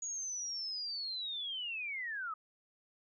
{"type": "linear sweep", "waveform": "sine", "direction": "down", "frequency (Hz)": [6760, 1236], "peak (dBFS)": -37, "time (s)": [0.02, 2.34], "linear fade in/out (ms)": 5, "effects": []}